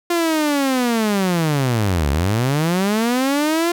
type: linear two-way sweep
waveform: sawtooth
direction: down then up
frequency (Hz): 349.2 to 67 to 349.2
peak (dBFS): -12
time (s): 0.1-3.72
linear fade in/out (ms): 5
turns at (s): 2.1
effects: none